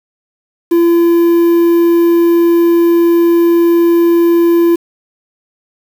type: tone with quantisation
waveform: triangle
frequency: 340.2 Hz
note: F4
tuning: 45 cents flat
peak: -4 dBFS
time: 0.71-4.76 s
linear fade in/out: 10 ms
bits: 5
effects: none